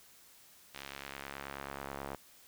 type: tone with band-pass filter sweep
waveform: sawtooth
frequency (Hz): 69.3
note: C#2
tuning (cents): 0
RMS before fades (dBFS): -45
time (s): 0.74-2.16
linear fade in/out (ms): 10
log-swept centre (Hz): 3200 to 830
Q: 0.89
effects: white hiss -60 dBFS RMS until 2.47 s